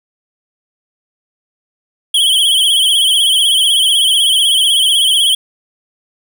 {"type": "tone with vibrato", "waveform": "square", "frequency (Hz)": 3178, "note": "G7", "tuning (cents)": 23, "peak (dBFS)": -9, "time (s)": [2.14, 5.35], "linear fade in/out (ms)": 5, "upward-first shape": "sine", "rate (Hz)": 16, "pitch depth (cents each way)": 88, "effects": []}